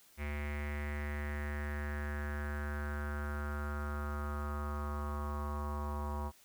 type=tone with low-pass filter sweep; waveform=square; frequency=73.42 Hz; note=D2; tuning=in tune; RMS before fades=-38 dBFS; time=0.17-6.32 s; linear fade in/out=50 ms; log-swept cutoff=2200 to 1000 Hz; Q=5.8; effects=white hiss -63 dBFS RMS until 6.44 s